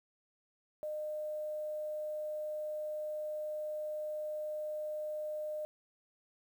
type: tone with quantisation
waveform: sine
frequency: 609 Hz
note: D#5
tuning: 37 cents flat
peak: -36 dBFS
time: 0.83-5.65 s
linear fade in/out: 0 ms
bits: 10
effects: none

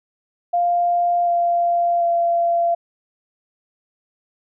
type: tone with pitch steps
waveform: sine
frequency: 698.5 / 691.7 / 684.9 Hz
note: F5 / F5 / F5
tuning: 0 / -17 / -34 cents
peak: -15 dBFS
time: 0.53-2.75 s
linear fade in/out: 10 ms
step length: 740 ms
effects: none

